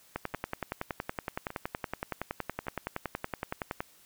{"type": "two click trains", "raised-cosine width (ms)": 0.5, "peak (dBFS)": [-17, -24], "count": [40, 3], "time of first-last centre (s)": [[0.16, 3.805], [0.34, 2.668]], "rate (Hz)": [10.7, 0.859], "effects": ["white hiss -60 dBFS RMS until 4.05 s"]}